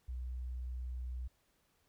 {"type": "tone", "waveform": "sine", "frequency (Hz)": 62.2, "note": "B1", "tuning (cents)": 13, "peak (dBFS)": -38, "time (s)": [0.08, 1.28], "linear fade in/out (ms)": 10, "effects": ["pink hiss -75 dBFS RMS until 1.88 s"]}